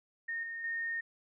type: tone with level steps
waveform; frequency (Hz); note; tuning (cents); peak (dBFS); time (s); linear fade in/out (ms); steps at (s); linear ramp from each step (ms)
sine; 1839; A#6; -24; -34 / -38 / -33; 0.28-1.01; 10; 0.43 / 0.64; 2
effects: none